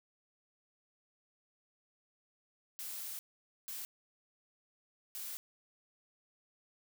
blue noise bursts at uneven times, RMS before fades -43 dBFS, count 3, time 2.79-3.19 / 3.68-3.85 / 5.15-5.37 s, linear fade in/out 0 ms, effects none

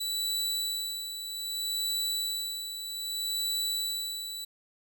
sawtooth tone with tremolo, 3951 Hz, B7, in tune, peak -25 dBFS, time 0-4.45 s, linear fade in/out 10 ms, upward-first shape sine, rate 0.63 Hz, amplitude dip 60%, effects none

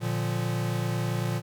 square chord, Bb major, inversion none, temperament equal, 116.54 / 146.83 / 174.61 Hz, Bb2 / D3 / F3, 0 / 0 / 0 cents, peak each -29 / -34 / -33 dBFS, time 0-1.42 s, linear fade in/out 50 ms, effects none

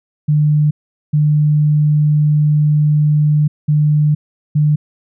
sine tone bursts at uneven times, 150 Hz, D3, 37 cents sharp, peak -9 dBFS, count 4, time 0.28-0.71 / 1.13-3.48 / 3.68-4.15 / 4.55-4.76 s, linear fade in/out 10 ms, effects none

